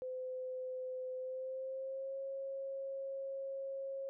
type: tone with pitch glide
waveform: sine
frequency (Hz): 512 to 542.4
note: C5 to C#5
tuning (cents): -38 to -38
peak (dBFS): -39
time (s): 0.02-4.09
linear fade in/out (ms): 0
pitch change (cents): +100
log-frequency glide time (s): 1.16-2.18
effects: none